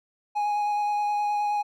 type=tone with vibrato; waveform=triangle; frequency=830 Hz; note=G#5; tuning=1 cent flat; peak=-21 dBFS; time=0.35-1.63 s; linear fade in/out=20 ms; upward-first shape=square; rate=9.5 Hz; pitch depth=9 cents each way; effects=none